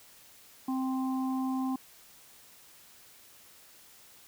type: harmonic tone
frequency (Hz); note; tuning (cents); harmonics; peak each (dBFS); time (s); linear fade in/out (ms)
261.6; C4; 0; 1 / 3 / 4; -29 / -39 / -41; 0.68-1.76; 5
effects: white hiss -56 dBFS RMS until 4.27 s